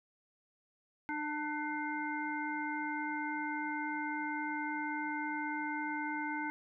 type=harmonic tone with a mistuned harmonic; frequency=300.6 Hz; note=D4; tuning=40 cents sharp; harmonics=1 / 3 / 5 / 7; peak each=-39 / -39 / -41 / -42 dBFS; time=1.09-6.5 s; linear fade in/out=0 ms; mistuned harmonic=3; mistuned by=-18 cents; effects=none